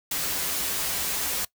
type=noise with comb filter; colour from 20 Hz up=white; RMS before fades=-28 dBFS; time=0.11-1.45 s; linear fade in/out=5 ms; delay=8.5 ms; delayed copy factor=-0.5; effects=noise-tail reverb RT60 0.1 s tail -21 dB re dry